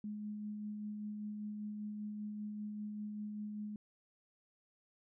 sine tone with tremolo, 210 Hz, G#3, 19 cents sharp, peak -39 dBFS, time 0.04-3.76 s, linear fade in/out 2 ms, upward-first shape sine, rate 5.1 Hz, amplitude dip 25%, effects none

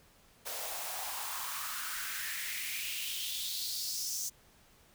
white noise with high-pass filter sweep, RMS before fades -38 dBFS, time 0.45-4.3 s, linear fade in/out 20 ms, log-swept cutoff 550 to 6300 Hz, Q 3.8, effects pink hiss -63 dBFS RMS until 4.94 s

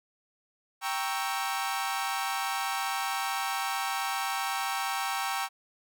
sawtooth chord, G diminished seventh, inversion none, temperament equal, 784 / 932.3 / 1108.7 / 1318.5 Hz, G5 / Bb5 / Db6 / Fb6, 0 / 0 / 0 / 0 cents, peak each -29 / -32 / -32 / -33 dBFS, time 0.81-5.49 s, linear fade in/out 50 ms, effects none

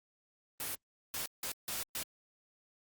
white noise bursts at uneven times, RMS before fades -38 dBFS, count 5, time 0.6-0.75 / 1.14-1.26 / 1.43-1.52 / 1.68-1.83 / 1.95-2.03 s, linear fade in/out 2 ms, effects Opus 32 kbps

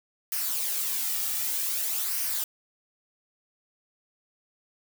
blue noise with flanger, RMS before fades -29 dBFS, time 0.32-2.44 s, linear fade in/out 2 ms, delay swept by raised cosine 0.26 to 1.96 ms, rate 0.53 Hz, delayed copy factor -0.5, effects none

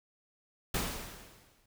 pink noise with exponential decay, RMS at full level -31 dBFS, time 0.74-1.66 s, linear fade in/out 5 ms, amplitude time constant 200 ms, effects none

